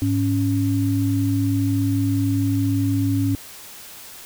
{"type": "tone pair together", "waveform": "sine", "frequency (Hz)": [104.5, 278.1], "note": ["G#2", "C#4"], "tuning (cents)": [11, 6], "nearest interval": "octave + perfect fourth", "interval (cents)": 1695, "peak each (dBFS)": -20, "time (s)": [0.02, 3.35], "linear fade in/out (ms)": 0, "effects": ["white hiss -40 dBFS RMS until 4.25 s"]}